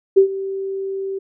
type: tone with ADSR envelope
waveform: sine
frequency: 388 Hz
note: G4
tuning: 18 cents flat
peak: -5 dBFS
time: 0.16-1.19 s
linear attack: 17 ms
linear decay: 97 ms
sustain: -17 dB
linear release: 11 ms
effects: none